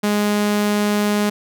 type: tone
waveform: sawtooth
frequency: 207.5 Hz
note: G#3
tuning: 1 cent flat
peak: -12 dBFS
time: 0.03-1.3 s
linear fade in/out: 10 ms
effects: none